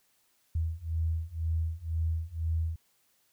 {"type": "beating tone pair", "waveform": "sine", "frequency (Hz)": [80.3, 82.3], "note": ["E2", "E2"], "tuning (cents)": [-45, -2], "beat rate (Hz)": 2, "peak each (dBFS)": [-32, -31], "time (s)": [0.55, 2.76], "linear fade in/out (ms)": 5, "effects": ["white hiss -70 dBFS RMS until 3.32 s"]}